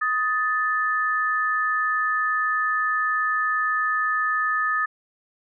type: tone pair together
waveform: sine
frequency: 1254 / 1755.6 Hz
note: D#6 / A6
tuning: +13 / -4 cents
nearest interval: tritone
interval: 583 cents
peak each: -23 dBFS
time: 0.01-4.86 s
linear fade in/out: 10 ms
effects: none